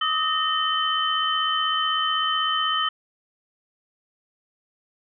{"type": "tone cluster", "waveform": "sine", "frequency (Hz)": [1193, 1269, 1836, 3061], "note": ["D6", "D#6", "A#6", "G7"], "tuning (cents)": [27, 34, -27, -42], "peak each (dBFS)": [-32, -24, -30, -24], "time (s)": [0.01, 2.89], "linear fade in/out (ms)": 5, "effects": []}